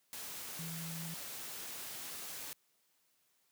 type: tone in noise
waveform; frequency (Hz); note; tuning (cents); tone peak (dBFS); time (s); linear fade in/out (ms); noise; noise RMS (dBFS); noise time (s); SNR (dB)
sine; 164.81; E3; 0; -42; 0.59-1.14; 0; white; -45; 0.13-2.53; 0
effects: white hiss -75 dBFS RMS until 3.51 s + high-pass 100 Hz 12 dB/octave